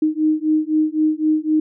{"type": "beating tone pair", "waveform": "sine", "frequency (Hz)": [308.1, 312], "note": ["D#4", "D#4"], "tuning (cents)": [-17, 5], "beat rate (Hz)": 3.9, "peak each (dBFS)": -18, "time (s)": [0.02, 1.6], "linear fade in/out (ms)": 5, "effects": []}